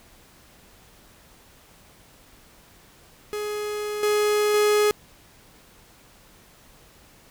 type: tone with level steps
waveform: 45% pulse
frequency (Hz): 419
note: G#4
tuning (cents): +15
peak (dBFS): -27 / -19 / -17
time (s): 3.33-4.91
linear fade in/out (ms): 0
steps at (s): 4.03 / 4.54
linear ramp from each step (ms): 2
effects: pink hiss -53 dBFS RMS until 7.3 s